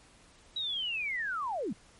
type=linear sweep; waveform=sine; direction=down; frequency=3900 to 166.3 Hz; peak=-31 dBFS; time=0.56-1.73 s; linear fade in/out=5 ms; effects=pink hiss -59 dBFS RMS until 1.99 s + MP3 48 kbps